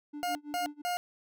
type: tone with tremolo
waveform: triangle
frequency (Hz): 294.5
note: D4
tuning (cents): +5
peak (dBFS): -35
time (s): 0.13-0.82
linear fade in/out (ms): 10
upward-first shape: sine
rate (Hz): 6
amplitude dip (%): 95
type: tone bursts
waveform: 40% pulse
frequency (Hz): 711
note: F5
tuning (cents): +31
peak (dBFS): -29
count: 3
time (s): 0.23-0.97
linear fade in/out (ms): 0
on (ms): 120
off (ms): 190
effects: none